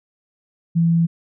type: tone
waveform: sine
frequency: 167.2 Hz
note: E3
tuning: 25 cents sharp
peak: -13 dBFS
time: 0.75-1.07 s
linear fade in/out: 20 ms
effects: none